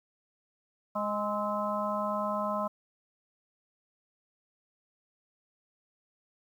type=harmonic tone with a mistuned harmonic; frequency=207.7 Hz; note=G#3; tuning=in tune; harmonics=1 / 3 / 4 / 5 / 6; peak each=-36 / -33 / -41 / -33 / -37 dBFS; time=0.95-2.68 s; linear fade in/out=10 ms; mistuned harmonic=6; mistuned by=+68 cents; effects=10-bit